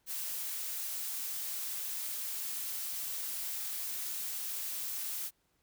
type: noise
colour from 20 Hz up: blue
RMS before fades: -38 dBFS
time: 0.06-5.31 s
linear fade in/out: 50 ms
effects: pink hiss -75 dBFS RMS until 5.62 s